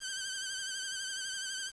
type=tone with vibrato; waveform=10% pulse; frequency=1556 Hz; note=G6; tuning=13 cents flat; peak=-27 dBFS; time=0-1.72 s; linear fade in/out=50 ms; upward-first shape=triangle; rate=12 Hz; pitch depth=62 cents each way; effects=resampled to 22050 Hz + 9-bit